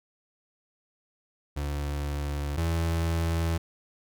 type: tone pair in turn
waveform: 35% pulse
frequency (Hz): 72.2 / 82.81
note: D2 / E2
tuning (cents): -29 / +8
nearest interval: major second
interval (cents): 237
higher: second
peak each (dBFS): -27 / -23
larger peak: second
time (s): 1.56-2.57 / 2.57-3.58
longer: neither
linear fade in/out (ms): 10
effects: none